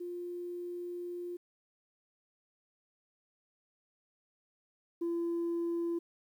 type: tone pair in turn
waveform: sine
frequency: 351.7 / 339.7 Hz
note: F4 / F4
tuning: +12 / -48 cents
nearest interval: minor second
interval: 60 cents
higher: first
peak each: -37 / -29 dBFS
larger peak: second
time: 0-1.37 / 5.01-5.99 s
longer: first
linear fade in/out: 10 ms
effects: tanh soft clip ceiling -29 dBFS + 11-bit